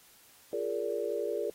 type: chord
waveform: sine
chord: Bb dominant seventh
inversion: second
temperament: equal with one note detuned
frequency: 349.2 / 415.3 / 466.2 / 579.2 Hz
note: F4 / Ab4 / Bb4 / D5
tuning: 0 / 0 / 0 / -24 cents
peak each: -39 / -34 / -35 / -36 dBFS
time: 0.53-1.5 s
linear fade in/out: 2 ms
effects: white hiss -59 dBFS RMS until 1.54 s + AAC 48 kbps